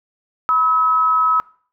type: tone pair together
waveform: sine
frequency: 987.8 / 1284.7 Hz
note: B5 / E6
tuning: 0 / -45 cents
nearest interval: perfect fourth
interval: 455 cents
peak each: -23 / -13 dBFS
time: 0.49-1.4 s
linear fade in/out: 0 ms
effects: noise-tail reverb RT60 0.5 s tail -22 dB re dry